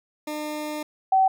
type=tone pair in turn; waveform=20% pulse / sine; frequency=302.1 / 763.9 Hz; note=D4 / G5; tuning=+49 / -45 cents; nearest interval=octave + major third; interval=1606 cents; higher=second; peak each=-24 / -15 dBFS; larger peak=second; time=0.27-0.83 / 1.12-1.28 s; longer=first; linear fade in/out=5 ms; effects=none